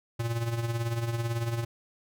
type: tone with tremolo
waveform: square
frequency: 116.54 Hz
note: A#2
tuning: in tune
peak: -26 dBFS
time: 0.19-1.65 s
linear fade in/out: 10 ms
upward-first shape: triangle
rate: 18 Hz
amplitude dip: 65%
effects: none